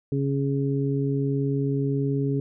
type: harmonic tone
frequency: 138.6 Hz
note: C#3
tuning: in tune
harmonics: 1 / 2 / 3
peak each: -24 / -27 / -29 dBFS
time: 0.12-2.4 s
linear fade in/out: 2 ms
effects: none